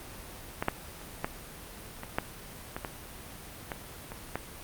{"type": "clicks", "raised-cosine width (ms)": 0.5, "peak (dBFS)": [-14, -9, -30, -13, -22, -11, -19, -19, -18, -25, -15], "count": 11, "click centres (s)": [0.625, 0.684, 1.015, 1.245, 2.034, 2.185, 2.765, 2.848, 3.718, 4.119, 4.356], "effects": ["pink hiss -45 dBFS RMS until 4.63 s", "Opus 32 kbps"]}